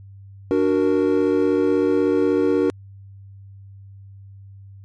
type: chord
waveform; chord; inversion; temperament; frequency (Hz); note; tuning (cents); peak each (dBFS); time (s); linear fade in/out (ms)
triangle; D augmented; none; equal; 293.7 / 370 / 466.2; D4 / F#4 / A#4; 0 / 0 / 0; -18; 0.51-2.7; 0
effects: added 98 Hz sine -39 dBFS peak until 4.84 s + MP3 48 kbps